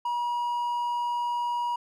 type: tone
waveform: triangle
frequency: 960 Hz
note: B5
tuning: 49 cents flat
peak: -24 dBFS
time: 0.05-1.76 s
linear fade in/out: 5 ms
effects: none